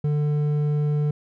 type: tone with hard clipping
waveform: sine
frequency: 148.2 Hz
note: D3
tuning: 16 cents sharp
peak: -21 dBFS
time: 0.04-1.11 s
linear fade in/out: 5 ms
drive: 6 dB
effects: none